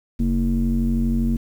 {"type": "tone with low-pass filter", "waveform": "square", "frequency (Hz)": 46.25, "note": "F#1", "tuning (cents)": 0, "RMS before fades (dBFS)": -20, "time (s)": [0.19, 1.37], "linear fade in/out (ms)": 10, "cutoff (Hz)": 250, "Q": 8.5, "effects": ["8-bit"]}